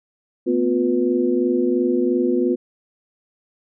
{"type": "tone cluster", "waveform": "sine", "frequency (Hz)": [230.6, 253.5, 356.4, 492.8], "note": ["A#3", "B3", "F4", "B4"], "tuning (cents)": [-19, 45, 35, -4], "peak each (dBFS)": [-27, -20, -19, -26], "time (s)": [0.46, 2.56], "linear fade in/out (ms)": 20, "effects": []}